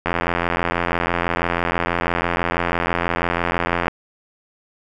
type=click train; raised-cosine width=0.5 ms; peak=-4 dBFS; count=330; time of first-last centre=0.06-3.881 s; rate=86.1 Hz; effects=none